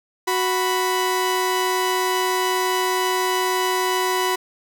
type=tone pair together; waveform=sawtooth; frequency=370 / 987.8 Hz; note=F#4 / B5; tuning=0 / 0 cents; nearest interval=octave + perfect fourth; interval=1700 cents; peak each=-18 / -18 dBFS; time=0.27-4.36 s; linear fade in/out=10 ms; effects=none